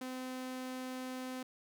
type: tone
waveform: sawtooth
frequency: 256.6 Hz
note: C4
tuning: 34 cents flat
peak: -36 dBFS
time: 0.01-1.43 s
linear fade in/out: 5 ms
effects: none